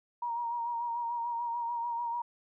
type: tone with vibrato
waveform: sine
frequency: 943 Hz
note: A#5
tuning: 20 cents sharp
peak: -31 dBFS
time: 0.22-2.22 s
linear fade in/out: 5 ms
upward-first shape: sine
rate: 6.8 Hz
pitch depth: 34 cents each way
effects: none